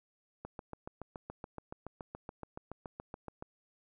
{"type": "click train", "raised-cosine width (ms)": 1, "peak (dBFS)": -28, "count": 22, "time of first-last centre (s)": [0.45, 3.425], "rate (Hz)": 7.06, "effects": []}